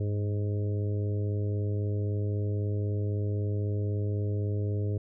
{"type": "harmonic tone with a mistuned harmonic", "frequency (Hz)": 103.83, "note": "G#2", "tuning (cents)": 0, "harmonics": [1, 2, 3, 4, 5, 6], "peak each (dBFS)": [-27, -42, -40, -38, -44, -49], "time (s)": [0, 4.98], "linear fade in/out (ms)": 5, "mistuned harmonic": 1, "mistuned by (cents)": -37, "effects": []}